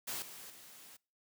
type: noise with level steps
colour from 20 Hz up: white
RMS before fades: -40 / -50 / -55 dBFS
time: 0.07-0.97 s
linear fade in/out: 10 ms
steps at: 0.22 / 0.5 s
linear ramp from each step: 2 ms
effects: noise-tail reverb RT60 0.4 s tail -26 dB re dry + high-pass 100 Hz 12 dB/octave